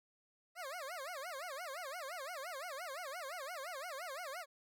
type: tone with vibrato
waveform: 20% pulse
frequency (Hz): 622.3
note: D#5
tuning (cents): 0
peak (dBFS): -38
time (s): 0.55-4.46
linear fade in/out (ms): 50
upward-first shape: sine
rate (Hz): 5.8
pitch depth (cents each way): 290
effects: none